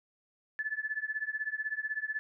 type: tone with tremolo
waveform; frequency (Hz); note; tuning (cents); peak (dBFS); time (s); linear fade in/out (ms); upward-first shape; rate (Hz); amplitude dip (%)
sine; 1734; A6; -26; -28; 0.59-2.19; 0; triangle; 16; 100
effects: none